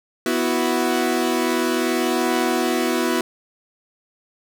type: chord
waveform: sawtooth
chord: B suspended fourth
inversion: none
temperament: equal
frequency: 246.9 / 329.6 / 370 Hz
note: B3 / E4 / F#4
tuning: 0 / 0 / 0 cents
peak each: -19 dBFS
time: 0.26-3.21 s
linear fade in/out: 2 ms
effects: none